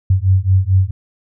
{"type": "beating tone pair", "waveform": "sine", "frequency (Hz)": [92.5, 97], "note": ["F#2", "G2"], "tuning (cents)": [0, -18], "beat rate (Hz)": 4.5, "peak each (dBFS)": -13, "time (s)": [0.1, 0.91], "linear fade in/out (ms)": 5, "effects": []}